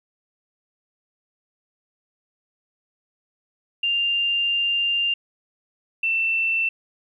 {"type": "tone pair in turn", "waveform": "sine", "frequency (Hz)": [2794, 2678], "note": ["F7", "E7"], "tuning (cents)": [0, 27], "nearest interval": "minor second", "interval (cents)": 73, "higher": "first", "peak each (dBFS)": -19, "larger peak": "neither", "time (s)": [[3.83, 5.14], [6.03, 6.69]], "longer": "first", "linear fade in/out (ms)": 5, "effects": ["10-bit"]}